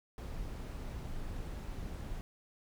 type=noise; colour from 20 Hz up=brown; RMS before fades=-41 dBFS; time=0.18-2.21 s; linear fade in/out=0 ms; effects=none